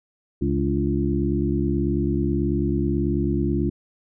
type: harmonic tone with a mistuned harmonic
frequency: 69.2 Hz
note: C#2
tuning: 2 cents flat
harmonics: 1 / 2 / 3 / 4 / 5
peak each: -26 / -26 / -26 / -26 / -26 dBFS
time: 0.41-3.7 s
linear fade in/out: 10 ms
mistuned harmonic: 4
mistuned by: +67 cents
effects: none